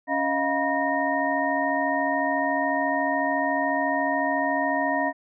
sine tone cluster, 279.5 / 631 / 705 / 964 / 1848 Hz, C#4 / D#5 / F5 / B5 / A#6, +14 / +24 / +16 / -42 / -16 cents, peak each -28 dBFS, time 0.07-5.13 s, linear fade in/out 50 ms, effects none

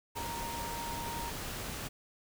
sine tone in noise, 932.3 Hz, A#5, in tune, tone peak -39 dBFS, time 0.15-1.31 s, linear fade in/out 20 ms, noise pink, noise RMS -40 dBFS, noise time 0.15-1.89 s, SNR -2 dB, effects none

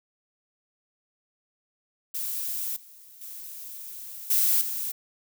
violet noise with level steps, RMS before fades -31 / -50 / -40 / -22 / -31 dBFS, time 2.14-4.92 s, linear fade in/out 10 ms, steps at 2.76 / 3.21 / 4.3 / 4.61 s, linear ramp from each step 5 ms, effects none

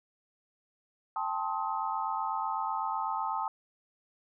sine chord, A half-diminished seventh, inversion third, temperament just, 792 / 880 / 1056 / 1267.2 Hz, G5 / A5 / C6 / Eb6, +18 / 0 / +16 / +31 cents, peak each -37 / -33 / -37 / -36 dBFS, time 1.16-3.48 s, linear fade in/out 2 ms, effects none

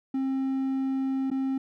triangle tone with dropouts, 266.7 Hz, C4, 33 cents sharp, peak -23 dBFS, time 0.14-1.58 s, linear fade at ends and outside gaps 5 ms, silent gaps 1.303-1.313 s, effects none

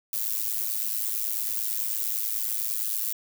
violet noise with amplitude modulation, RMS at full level -25 dBFS, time 0.13-3.13 s, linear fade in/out 2 ms, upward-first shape sine, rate 109 Hz, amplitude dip 85%, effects none

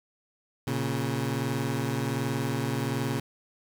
20% pulse tone pair together, 117.28 / 138.59 Hz, A#2 / C#3, +11 / 0 cents, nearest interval minor third, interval 289 cents, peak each -25 dBFS, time 0.67-3.2 s, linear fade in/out 5 ms, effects 8-bit

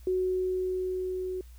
sine tone with level ramp, 370 Hz, F#4, in tune, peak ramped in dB -24 to -31 dBFS, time 0.07-1.41 s, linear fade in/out 2 ms, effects added 60 Hz sine -46 dBFS peak until 1.58 s + white hiss -62 dBFS RMS until 1.58 s

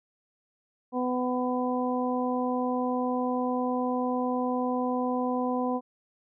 harmonic tone, 250.5 Hz, B3, 25 cents sharp, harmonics 1 / 2 / 3 / 4, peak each -28 / -31 / -33 / -34 dBFS, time 0.92-5.81 s, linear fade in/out 50 ms, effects none

